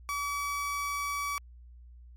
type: tone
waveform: 30% pulse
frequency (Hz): 1143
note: D6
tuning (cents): -47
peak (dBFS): -28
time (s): 0.09-1.38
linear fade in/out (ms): 0
effects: added 60 Hz sine -48 dBFS peak until 2.16 s + MP3 64 kbps